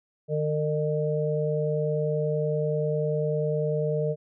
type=harmonic tone; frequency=151.7 Hz; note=D#3; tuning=44 cents flat; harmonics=1 / 3 / 4; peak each=-27 / -27 / -30 dBFS; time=0.28-4.16 s; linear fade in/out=50 ms; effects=none